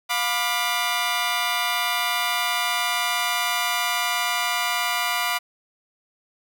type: chord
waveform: 15% pulse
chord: B diminished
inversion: second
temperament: just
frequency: 711.2 / 987.8 / 1185.3 Hz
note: F5 / B5 / D6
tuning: +31 / 0 / +16 cents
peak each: -20 dBFS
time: 0.09-5.39 s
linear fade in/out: 20 ms
effects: none